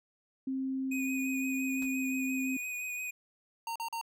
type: tone with pitch glide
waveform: sine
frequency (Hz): 264.8 to 262.7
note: C4 to C4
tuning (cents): +21 to +7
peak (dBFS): -31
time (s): 0.47-2.57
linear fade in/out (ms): 5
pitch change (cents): -14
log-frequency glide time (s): 1.77-2.08
type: tone with vibrato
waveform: square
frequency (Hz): 2486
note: D#7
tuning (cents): -2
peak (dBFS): -36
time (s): 0.91-3.11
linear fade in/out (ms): 10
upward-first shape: sine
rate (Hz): 5.8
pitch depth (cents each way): 21
type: noise with exponential decay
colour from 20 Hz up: pink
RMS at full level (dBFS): -46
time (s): 1.82-1.93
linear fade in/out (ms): 1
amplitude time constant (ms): 23
type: tone bursts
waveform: square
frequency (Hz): 920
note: A#5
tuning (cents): -23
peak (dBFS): -35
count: 3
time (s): 3.67-4.013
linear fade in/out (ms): 2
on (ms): 87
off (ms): 41
effects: none